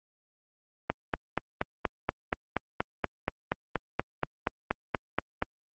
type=click train; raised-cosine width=0.5 ms; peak=-10 dBFS; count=20; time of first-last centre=0.9-5.424 s; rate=4.2 Hz; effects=high-pass 60 Hz 12 dB/octave + Opus 24 kbps